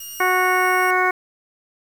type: tone with pitch glide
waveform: 5% pulse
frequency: 2851 to 2810 Hz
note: F7 to F7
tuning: +35 to +10 cents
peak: -24 dBFS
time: 0-0.91 s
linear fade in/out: 5 ms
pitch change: -25 cents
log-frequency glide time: 0.16-0.7 s
type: harmonic tone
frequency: 367.6 Hz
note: F#4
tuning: 11 cents flat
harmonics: 1 / 2 / 3 / 4 / 5 / 6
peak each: -23 / -22 / -21 / -22 / -25 / -23 dBFS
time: 0.2-1.11 s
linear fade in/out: 5 ms
effects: 7-bit